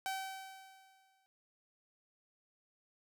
sawtooth tone with exponential decay, 768 Hz, G5, 36 cents flat, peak -31 dBFS, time 0.06-1.26 s, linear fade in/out 0 ms, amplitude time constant 260 ms, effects none

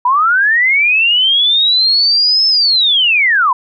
sine linear two-way sweep, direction up then down, 955 to 5274 to 955 Hz, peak -8 dBFS, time 0.05-3.53 s, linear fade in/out 5 ms, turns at 2.47 s, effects none

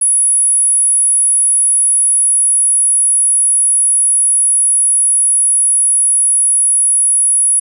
sine tone, 10240 Hz, D#9, 49 cents sharp, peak -8 dBFS, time 0.01-7.6 s, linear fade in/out 10 ms, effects none

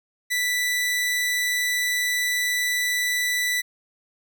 sawtooth tone, 1975.5 Hz, B6, in tune, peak -18 dBFS, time 0.3-3.62 s, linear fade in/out 20 ms, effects none

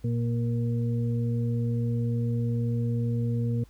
harmonic tone, 117.8 Hz, A#2, 19 cents sharp, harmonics 1 / 2 / 4, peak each -25 / -31 / -37 dBFS, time 0.04-3.64 s, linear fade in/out 5 ms, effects added 52 Hz sine -52 dBFS peak until 3.69 s + pink hiss -62 dBFS RMS until 3.69 s

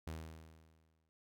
sawtooth tone with exponential decay, 80 Hz, D#2, 49 cents sharp, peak -37 dBFS, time 0.07-1.09 s, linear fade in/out 0 ms, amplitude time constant 220 ms, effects none

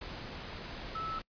sine tone in noise, 1309 Hz, E6, 13 cents flat, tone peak -35 dBFS, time 0.95-1.19 s, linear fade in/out 5 ms, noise pink, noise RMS -43 dBFS, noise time 0.01-1.22 s, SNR +5 dB, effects noise-tail reverb RT60 0.1 s tail -25 dB re dry + resampled to 11025 Hz

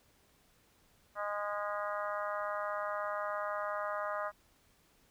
harmonic tone with a mistuned harmonic, 205.9 Hz, G#3, 15 cents flat, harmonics 3 / 4 / 5 / 6 / 7 / 8 / 9, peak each -38 / -45 / -42 / -39 / -45 / -47 / -50 dBFS, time 1.15-4.32 s, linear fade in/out 50 ms, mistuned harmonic 9, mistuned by +49 cents, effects pink hiss -68 dBFS RMS until 5.1 s

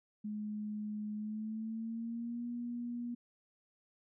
sine tone with pitch glide, 211 to 239.6 Hz, G#3 to A#3, +28 to +48 cents, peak -37 dBFS, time 0.24-3.15 s, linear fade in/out 10 ms, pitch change +220 cents, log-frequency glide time 1.15-2.46 s, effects none

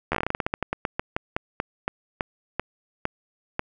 slowing click train, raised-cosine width 0.5 ms, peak -9 dBFS, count 25, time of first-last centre 0.12-3.594 s, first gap 12 ms, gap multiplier 1.18, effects none

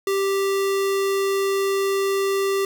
square tone, 392 Hz, G4, in tune, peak -20 dBFS, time 0.07-2.65 s, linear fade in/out 2 ms, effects none

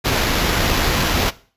pink noise with sample-and-hold, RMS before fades -18 dBFS, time 0.04-1.31 s, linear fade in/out 20 ms, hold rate 8820 Hz, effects noise-tail reverb RT60 0.4 s tail -18 dB re dry + resampled to 32000 Hz

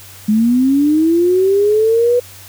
sine linear sweep, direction up, 207.7 to 493.9 Hz, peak -9 dBFS, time 0.28-2.2 s, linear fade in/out 10 ms, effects added 96 Hz sine -41 dBFS peak until 2.48 s + white hiss -38 dBFS RMS until 2.48 s

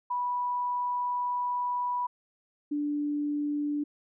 sine tone pair in turn, 982 / 293.1 Hz, B5 / D4, -10 / -3 cents, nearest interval octave + major sixth, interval 2093 cents, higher first, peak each -27 dBFS, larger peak neither, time 0.1-2.07 / 2.71-3.84 s, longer first, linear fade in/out 10 ms, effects none

